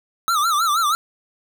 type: tone with vibrato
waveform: square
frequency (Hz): 1266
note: D#6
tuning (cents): +30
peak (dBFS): -17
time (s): 0.28-0.95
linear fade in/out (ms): 0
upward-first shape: sine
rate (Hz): 6.3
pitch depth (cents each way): 150
effects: none